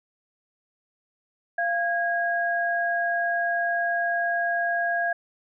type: tone pair together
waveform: sine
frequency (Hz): 690 / 1641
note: F5 / G#6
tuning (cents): -21 / -21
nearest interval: octave + minor third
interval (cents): 1500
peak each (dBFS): -25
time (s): 1.58-5.13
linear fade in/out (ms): 5
effects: none